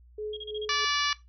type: tone with tremolo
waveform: sine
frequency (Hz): 425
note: G#4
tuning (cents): +40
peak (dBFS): -30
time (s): 0.18-0.85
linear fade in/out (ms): 5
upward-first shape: sine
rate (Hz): 3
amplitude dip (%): 75
type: tone bursts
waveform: sine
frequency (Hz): 3272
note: G#7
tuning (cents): -26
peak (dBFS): -36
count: 5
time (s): 0.33-0.652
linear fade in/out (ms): 5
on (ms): 38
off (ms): 33
type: harmonic tone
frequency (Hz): 580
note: D5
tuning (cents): -22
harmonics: 2 / 3 / 4 / 5 / 6 / 7 / 8 / 9 / 10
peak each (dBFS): -30 / -32 / -33 / -34 / -35 / -35 / -36 / -37 / -37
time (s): 0.69-1.13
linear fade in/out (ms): 2
effects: noise-tail reverb RT60 0.2 s tail -18 dB re dry + added 60 Hz sine -52 dBFS peak until 1.28 s